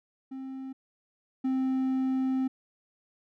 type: tone pair in turn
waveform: triangle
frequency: 264.9 / 262 Hz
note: C4 / C4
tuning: +22 / +2 cents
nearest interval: unison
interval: 20 cents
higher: first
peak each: -34 / -23 dBFS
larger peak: second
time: 0.31-0.73 / 1.44-2.48 s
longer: second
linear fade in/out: 10 ms
effects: none